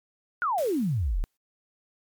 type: exponential sweep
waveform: sine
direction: down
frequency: 1500 to 30.87 Hz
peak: -23 dBFS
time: 0.42-1.24 s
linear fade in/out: 0 ms
type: noise with exponential decay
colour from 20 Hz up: white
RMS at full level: -40 dBFS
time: 0.58-1.37 s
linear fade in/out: 0 ms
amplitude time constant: 170 ms
effects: MP3 96 kbps